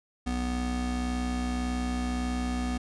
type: tone pair together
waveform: square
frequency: 61.74 / 247 Hz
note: B1 / B3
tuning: 0 / 0 cents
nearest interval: 2 octaves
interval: 2400 cents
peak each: -32 / -31 dBFS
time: 0.26-2.78 s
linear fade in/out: 10 ms
effects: resampled to 22050 Hz